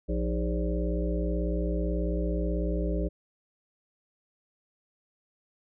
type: harmonic tone with a mistuned harmonic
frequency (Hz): 58.27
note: A#1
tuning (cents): 0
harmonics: 1 / 3 / 5 / 7 / 9 / 10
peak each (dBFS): -28 / -33 / -35 / -36 / -38 / -38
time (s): 0.08-3.09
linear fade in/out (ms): 20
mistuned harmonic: 5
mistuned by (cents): +120
effects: none